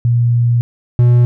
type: tone pair in turn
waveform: sine / triangle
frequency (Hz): 119.2 / 121.35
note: A#2 / B2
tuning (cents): +39 / -30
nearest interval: unison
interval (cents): 31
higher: second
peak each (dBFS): -9 / -4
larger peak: second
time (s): 0.05-0.61 / 0.99-1.25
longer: first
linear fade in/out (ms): 0
effects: none